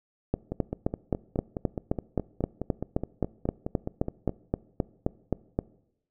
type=two click trains; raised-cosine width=2 ms; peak=-11 / -17 dBFS; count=21 / 19; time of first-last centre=0.34-5.589 / 0.52-4.294 s; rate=3.81 / 4.77 Hz; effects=noise-tail reverb RT60 0.8 s tail -22 dB re dry